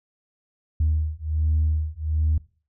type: beating tone pair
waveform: sine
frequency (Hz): 77 / 78.3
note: D#2 / D#2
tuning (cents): -17 / +11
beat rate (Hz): 1.3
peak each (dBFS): -22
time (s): 0.8-2.38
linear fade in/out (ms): 5
effects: noise-tail reverb RT60 0.4 s tail -22 dB re dry + tanh soft clip ceiling -14 dBFS